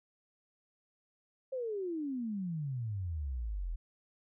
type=exponential sweep; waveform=sine; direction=down; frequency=539 to 39.3 Hz; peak=-34 dBFS; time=1.52-3.76 s; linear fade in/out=10 ms; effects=none